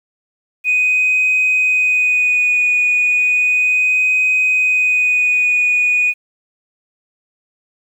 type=tone with vibrato; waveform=sine; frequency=2489 Hz; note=D#7; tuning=in tune; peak=-10 dBFS; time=0.64-6.14 s; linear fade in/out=50 ms; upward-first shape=sine; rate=0.34 Hz; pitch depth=15 cents each way; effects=tanh soft clip ceiling -8 dBFS + 8-bit